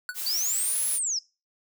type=tone with exponential decay; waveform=square; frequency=1480 Hz; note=F#6; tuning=in tune; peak=-27 dBFS; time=0.09-0.18 s; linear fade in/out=1 ms; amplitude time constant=19 ms
type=noise; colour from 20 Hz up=blue; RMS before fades=-32 dBFS; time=0.14-1 s; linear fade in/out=50 ms
type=linear two-way sweep; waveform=sine; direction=up then down; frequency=4424 to 11175 to 4975 Hz; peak=-25 dBFS; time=0.26-1.19 s; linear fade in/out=5 ms; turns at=0.87 s
effects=noise-tail reverb RT60 0.3 s tail -23 dB re dry